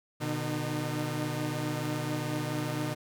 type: tone cluster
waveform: sawtooth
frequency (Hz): 123 / 150.2 / 304.8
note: B2 / D3 / D#4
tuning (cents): -7 / +39 / -36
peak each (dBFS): -31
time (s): 0.2-2.95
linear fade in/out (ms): 20
effects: none